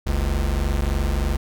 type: tone pair together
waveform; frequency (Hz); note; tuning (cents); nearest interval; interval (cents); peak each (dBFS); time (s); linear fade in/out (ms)
square; 47.02 / 70.2; F#1 / C#2; +29 / +22; perfect fifth; 693; -23; 0.06-1.37; 10
effects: none